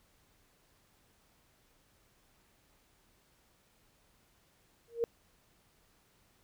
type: tone with exponential growth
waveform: sine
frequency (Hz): 466.2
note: A#4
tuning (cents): 0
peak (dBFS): -24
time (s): 4.88-5.04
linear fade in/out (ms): 0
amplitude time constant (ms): 34
effects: pink hiss -69 dBFS RMS until 6.43 s